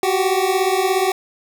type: beating tone pair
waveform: 25% pulse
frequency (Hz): 370 / 387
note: F#4 / G4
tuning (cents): 0 / -22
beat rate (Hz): 17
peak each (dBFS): -15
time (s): 0.03-1.12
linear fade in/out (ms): 2
effects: none

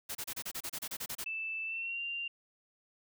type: noise bursts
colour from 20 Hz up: white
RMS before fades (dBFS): -39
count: 13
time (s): 0.09-1.243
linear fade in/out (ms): 10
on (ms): 61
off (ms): 30
type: tone with pitch glide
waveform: sine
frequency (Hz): 2642 to 2780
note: E7 to F7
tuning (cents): +3 to -9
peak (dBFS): -35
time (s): 1.26-2.28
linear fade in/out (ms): 5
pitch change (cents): +88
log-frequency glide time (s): 1.65-2.01
effects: none

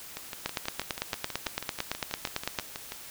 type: two click trains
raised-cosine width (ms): 0.2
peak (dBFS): -18 / -11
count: 18 / 20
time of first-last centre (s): 0.17-2.921 / 0.46-2.588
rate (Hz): 6.18 / 8.93
effects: white hiss -45 dBFS RMS until 3.1 s

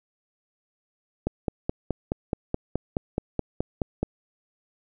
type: click train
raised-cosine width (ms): 2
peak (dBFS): -11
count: 14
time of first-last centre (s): 1.27-4.03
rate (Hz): 4.71
effects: none

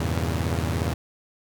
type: chord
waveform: sawtooth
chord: E diminished seventh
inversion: none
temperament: equal with one note detuned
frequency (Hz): 82.41 / 99.48 / 116.54 / 138.59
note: E2 / G2 / Bb2 / Db3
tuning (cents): 0 / +26 / 0 / 0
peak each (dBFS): -22 / -27 / -26 / -28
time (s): 0-0.94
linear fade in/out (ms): 5
effects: none

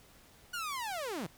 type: linear sweep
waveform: sawtooth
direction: down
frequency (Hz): 1473 to 136.6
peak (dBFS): -32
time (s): 0.53-1.27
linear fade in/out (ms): 10
effects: pink hiss -60 dBFS RMS until 1.37 s

